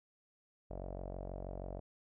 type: tone with low-pass filter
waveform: sawtooth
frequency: 46.25 Hz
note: F#1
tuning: in tune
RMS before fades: -44 dBFS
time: 0.7-1.8 s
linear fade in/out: 10 ms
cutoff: 630 Hz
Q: 5.1
effects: none